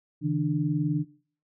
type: tone cluster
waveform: sine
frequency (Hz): 140.1 / 160 / 296.5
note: C#3 / D#3 / D4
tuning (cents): +19 / +49 / +17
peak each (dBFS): -29 / -27 / -28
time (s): 0.21-1.05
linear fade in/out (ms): 50
effects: noise-tail reverb RT60 0.5 s tail -21 dB re dry